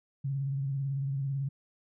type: tone with vibrato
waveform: sine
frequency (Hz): 137.3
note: C#3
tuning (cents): -16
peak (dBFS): -29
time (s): 0.24-1.49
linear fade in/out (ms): 10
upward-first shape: sine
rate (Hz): 18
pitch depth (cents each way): 52
effects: none